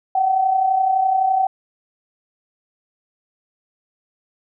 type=tone pair together; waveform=sine; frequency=732 / 763.8 Hz; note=F#5 / G5; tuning=-19 / -45 cents; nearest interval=minor second; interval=74 cents; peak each=-23 / -15 dBFS; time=0.15-1.47 s; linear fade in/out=5 ms; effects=none

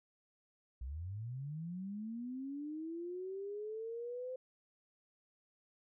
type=linear sweep; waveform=sine; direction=up; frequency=58.27 to 517 Hz; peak=-40 dBFS; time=0.81-4.36 s; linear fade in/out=5 ms; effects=none

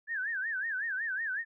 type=tone with vibrato; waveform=sine; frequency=1669 Hz; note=G#6; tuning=8 cents sharp; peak=-31 dBFS; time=0.07-1.45 s; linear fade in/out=50 ms; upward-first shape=sine; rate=5.4 Hz; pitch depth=190 cents each way; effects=none

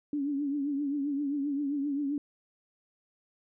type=tone with vibrato; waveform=sine; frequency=284.4 Hz; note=C#4; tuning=45 cents sharp; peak=-28 dBFS; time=0.13-2.18 s; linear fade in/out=2 ms; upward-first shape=triangle; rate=7.6 Hz; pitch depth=87 cents each way; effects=none

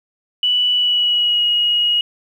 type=tone with pitch glide; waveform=sine; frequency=2960 to 2891 Hz; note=F#7 to F#7; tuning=0 to -41 cents; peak=-13 dBFS; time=0.43-2.01 s; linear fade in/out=2 ms; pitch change=-41 cents; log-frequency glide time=0.73-1.45 s; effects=8-bit

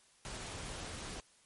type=noise; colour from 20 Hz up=pink; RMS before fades=-44 dBFS; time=0.25-1.2 s; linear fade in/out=0 ms; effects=white hiss -66 dBFS RMS until 1.45 s + MP3 48 kbps

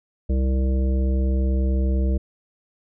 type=harmonic tone; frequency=65.41 Hz; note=C2; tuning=in tune; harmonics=1 / 3 / 5 / 7 / 9; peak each=-18 / -28 / -32 / -35 / -37 dBFS; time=0.29-2.18 s; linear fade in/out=10 ms; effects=none

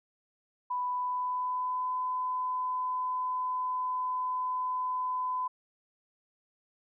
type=tone with pitch glide; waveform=sine; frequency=992 to 1009.9 Hz; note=B5 to B5; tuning=+7 to +38 cents; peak=-29 dBFS; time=0.7-5.48 s; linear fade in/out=10 ms; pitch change=+31 cents; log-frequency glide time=0.86-1.92 s; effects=none

